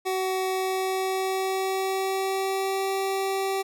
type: tone with pitch glide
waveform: 25% pulse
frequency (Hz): 376.2 to 387.2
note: F#4 to G4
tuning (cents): +29 to -21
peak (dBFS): -21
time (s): 0.05-3.63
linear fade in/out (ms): 20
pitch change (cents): +50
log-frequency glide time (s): 0.44-2.9
effects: none